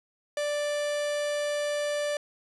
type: tone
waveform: 45% pulse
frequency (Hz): 587.3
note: D5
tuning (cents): 0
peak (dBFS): -27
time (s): 0.37-2.17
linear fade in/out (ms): 2
effects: resampled to 24000 Hz + 11-bit